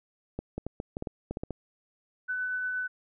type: clicks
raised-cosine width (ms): 2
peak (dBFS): -20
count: 11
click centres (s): 0.39 / 0.58 / 0.666 / 0.801 / 0.969 / 1.024 / 1.072 / 1.31 / 1.371 / 1.435 / 1.507
type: tone with tremolo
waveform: sine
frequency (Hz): 1500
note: F#6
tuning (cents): +23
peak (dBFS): -28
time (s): 2.28-2.88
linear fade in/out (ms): 20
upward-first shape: triangle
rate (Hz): 8.5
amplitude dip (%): 25
effects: none